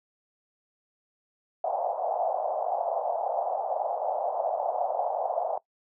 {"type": "band-pass noise", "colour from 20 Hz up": "white", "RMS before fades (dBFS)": -29, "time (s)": [1.64, 5.58], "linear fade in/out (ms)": 5, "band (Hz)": [600, 780], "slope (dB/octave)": 48, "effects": ["noise-tail reverb RT60 0.1 s tail -20 dB re dry"]}